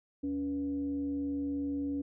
sine tone with frequency modulation, 282 Hz, C#4, 30 cents sharp, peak -31 dBFS, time 0.23-2.02 s, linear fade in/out 10 ms, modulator 205 Hz, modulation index 0.35, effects none

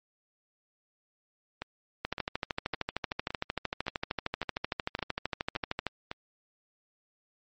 two click trains, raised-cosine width 0.3 ms, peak -14 / -19 dBFS, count 51 / 9, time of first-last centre 2.05-5.867 / 1.62-6.114 s, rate 13.1 / 1.78 Hz, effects MP3 32 kbps

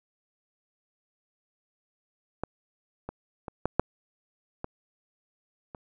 clicks, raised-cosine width 1 ms, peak -16 / -21 / -22 / -11 / -6 / -19 / -26 dBFS, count 7, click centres 2.436 / 3.09 / 3.482 / 3.656 / 3.796 / 4.644 / 5.748 s, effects none

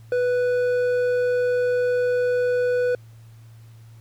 sine tone with hard clipping, 493.9 Hz, B4, in tune, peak -20 dBFS, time 0.12-2.95 s, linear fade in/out 2 ms, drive 6 dB, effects added 113 Hz sine -43 dBFS peak until 4 s + pink hiss -59 dBFS RMS until 4 s

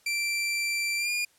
sawtooth tone with pitch glide, 2349 to 2422 Hz, D7 to D#7, 0 to -47 cents, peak -23 dBFS, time 0.06-1.25 s, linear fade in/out 5 ms, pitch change +53 cents, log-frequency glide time 0.97-1.11 s, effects white hiss -63 dBFS RMS until 1.38 s + low-pass 11000 Hz 12 dB/octave

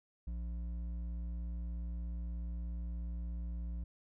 sine tone with hard clipping, 58.4 Hz, A#1, 4 cents sharp, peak -39 dBFS, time 0.27-3.84 s, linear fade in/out 5 ms, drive 7 dB, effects none

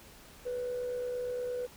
sine tone with amplitude modulation, 493.9 Hz, B4, in tune, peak -29 dBFS, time 0.45-1.67 s, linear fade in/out 20 ms, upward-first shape sine, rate 68.6 Hz, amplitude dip 45%, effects tanh soft clip ceiling -29 dBFS + pink hiss -54 dBFS RMS until 1.76 s

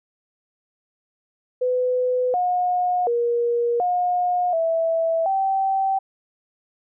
sine tone with pitch steps, 502 / 721 / 474.4 / 717 / 657 / 774 Hz, B4 / F#5 / A#4 / F5 / E5 / G5, +28 / -45 / +30 / +45 / -6 / -22 cents, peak -18 dBFS, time 1.61-5.99 s, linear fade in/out 10 ms, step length 730 ms, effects none

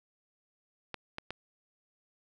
clicks, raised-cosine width 0.3 ms, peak -21 dBFS, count 3, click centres 0.943 / 1.184 / 1.306 s, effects none

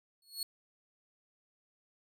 sawtooth tone with exponential growth, 4349 Hz, C#8, 34 cents flat, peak -29 dBFS, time 0.22-0.43 s, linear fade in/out 2 ms, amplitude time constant 45 ms, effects none

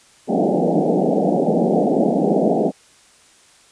pink band-pass noise, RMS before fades -17 dBFS, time 0.27-2.72 s, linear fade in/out 50 ms, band 160 to 790 Hz, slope 96 dB/octave, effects white hiss -51 dBFS RMS until 3.71 s + resampled to 22050 Hz

